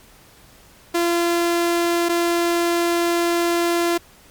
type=tone pair in turn; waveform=sawtooth; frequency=342.7 / 342.7 Hz; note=F4 / F4; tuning=-33 / -33 cents; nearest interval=unison; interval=0 cents; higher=neither; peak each=-13 dBFS; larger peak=neither; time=0.94-2.09 / 2.09-3.98 s; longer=second; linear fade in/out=10 ms; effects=pink hiss -49 dBFS RMS until 4.3 s + MP3 96 kbps